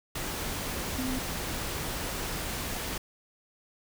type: tone in noise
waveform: sine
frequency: 258 Hz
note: C4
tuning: 24 cents flat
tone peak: -30 dBFS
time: 0.98-1.19 s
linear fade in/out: 5 ms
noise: pink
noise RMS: -34 dBFS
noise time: 0.15-2.98 s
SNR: +1 dB
effects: none